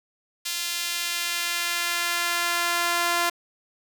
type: tone with high-pass filter sweep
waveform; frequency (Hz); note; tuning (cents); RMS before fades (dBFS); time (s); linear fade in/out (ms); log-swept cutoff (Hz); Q
sawtooth; 345.4; F4; -19; -26; 0.45-3.3; 10; 3500 to 910; 0.92
effects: 8-bit